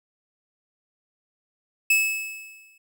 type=tone with exponential decay; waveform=45% pulse; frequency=2600 Hz; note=E7; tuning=24 cents flat; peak=-15 dBFS; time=1.9-2.78 s; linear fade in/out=5 ms; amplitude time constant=190 ms; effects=none